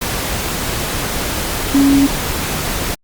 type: tone in noise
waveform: sine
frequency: 277.2 Hz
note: C#4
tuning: in tune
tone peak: -8 dBFS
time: 1.74-2.07 s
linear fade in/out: 10 ms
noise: pink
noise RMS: -20 dBFS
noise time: 0.01-2.95 s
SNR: +9 dB
effects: Opus 48 kbps